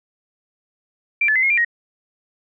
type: tone with pitch steps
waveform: sine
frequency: 2357 / 1732 / 2048 / 2154 / 2379 / 1881 Hz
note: D7 / A6 / C7 / C7 / D7 / A#6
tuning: +6 / -28 / -38 / +50 / +22 / +15 cents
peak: -14 dBFS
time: 1.21-1.648 s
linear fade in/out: 5 ms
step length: 73 ms
effects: none